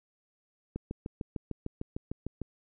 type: click train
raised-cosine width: 3 ms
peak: -22 dBFS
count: 12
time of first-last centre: 0.76-2.417 s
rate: 6.64 Hz
effects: none